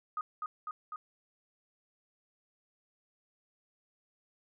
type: tone with echo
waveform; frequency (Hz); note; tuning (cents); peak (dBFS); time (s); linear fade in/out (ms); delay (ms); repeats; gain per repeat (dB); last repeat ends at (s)
sine; 1244.5; D#6; 0; -32; 0.17-0.21; 2; 250; 3; -2; 0.96
effects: none